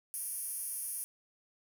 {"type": "tone with high-pass filter", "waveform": "10% pulse", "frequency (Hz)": 382.3, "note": "G4", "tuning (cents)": -43, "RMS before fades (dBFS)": -39, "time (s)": [0.14, 1.04], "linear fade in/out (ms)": 0, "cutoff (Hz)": 11000, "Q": 7.4, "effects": []}